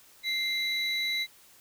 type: tone pair together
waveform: triangle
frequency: 2093 / 3935 Hz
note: C7 / B7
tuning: 0 / -7 cents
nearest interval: major seventh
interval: 1093 cents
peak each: -28 dBFS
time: 0.23-1.27 s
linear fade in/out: 50 ms
effects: tanh soft clip ceiling -19 dBFS + white hiss -57 dBFS RMS until 1.6 s